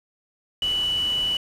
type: tone in noise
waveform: sine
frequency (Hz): 2960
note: F#7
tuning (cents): 0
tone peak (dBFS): -21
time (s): 0.62-1.37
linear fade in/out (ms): 2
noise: pink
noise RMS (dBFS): -38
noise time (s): 0.62-1.37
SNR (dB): +14
effects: low-pass 12000 Hz 12 dB/octave